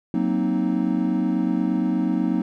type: chord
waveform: triangle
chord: C half-diminished seventh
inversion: second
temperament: equal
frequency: 185 / 233.1 / 261.6 / 311.1 Hz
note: Gb3 / Bb3 / C4 / Eb4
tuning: 0 / 0 / 0 / 0 cents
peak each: -23 dBFS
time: 0.14-2.42 s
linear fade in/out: 2 ms
effects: none